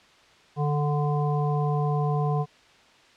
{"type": "harmonic tone with a mistuned harmonic", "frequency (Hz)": 146.83, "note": "D3", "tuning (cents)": 0, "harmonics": [1, 3, 5, 7], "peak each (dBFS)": [-23, -31, -31, -34], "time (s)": [0.56, 2.46], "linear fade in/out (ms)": 50, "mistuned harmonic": 1, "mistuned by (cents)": 21, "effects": ["white hiss -55 dBFS RMS until 3.16 s", "low-pass 4000 Hz 12 dB/octave"]}